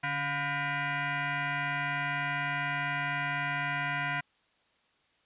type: tone with frequency modulation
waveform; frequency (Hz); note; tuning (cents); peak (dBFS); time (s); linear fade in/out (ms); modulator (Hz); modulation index
sine; 281.9; C#4; +29; -29; 0.03-4.21; 10; 428; 5.1
effects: white hiss -69 dBFS RMS until 5.25 s + resampled to 8000 Hz